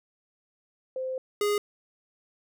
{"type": "tone pair in turn", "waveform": ["sine", "square"], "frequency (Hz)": [519, 413.2], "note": ["C5", "G#4"], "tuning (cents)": [-14, -9], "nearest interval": "major third", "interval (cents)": 395, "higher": "first", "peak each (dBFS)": [-29, -24], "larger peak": "second", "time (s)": [[0.96, 1.18], [1.41, 1.58]], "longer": "first", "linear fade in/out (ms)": 2, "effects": []}